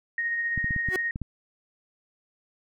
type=tone with tremolo; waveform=sine; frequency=1864.7 Hz; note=A#6; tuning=in tune; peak=-24 dBFS; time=0.18-1.11 s; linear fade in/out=2 ms; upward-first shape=sine; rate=15 Hz; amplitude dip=30%
type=clicks; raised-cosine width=5 ms; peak=-19 dBFS; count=7; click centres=0.577 / 0.644 / 0.708 / 0.763 / 0.887 / 1.159 / 1.217 s
type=tone with exponential growth; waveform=40% pulse; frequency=371 Hz; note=F#4; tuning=5 cents sharp; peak=-23 dBFS; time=0.86-0.96 s; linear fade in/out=1 ms; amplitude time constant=20 ms
effects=none